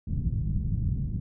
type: low-pass noise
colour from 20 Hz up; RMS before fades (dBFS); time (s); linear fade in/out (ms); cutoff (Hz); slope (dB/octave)
white; -28; 0.07-1.2; 5; 150; 24
effects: none